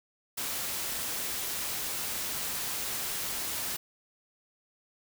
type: noise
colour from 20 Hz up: white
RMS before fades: -34 dBFS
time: 0.37-3.77 s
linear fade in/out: 10 ms
effects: none